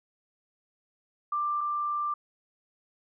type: tone pair in turn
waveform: sine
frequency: 1183 / 1183 Hz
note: D6 / D6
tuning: +12 / +12 cents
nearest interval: unison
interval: 0 cents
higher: neither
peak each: -26 / -27 dBFS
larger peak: first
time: 1.32-1.61 / 1.61-2.14 s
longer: second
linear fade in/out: 5 ms
effects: none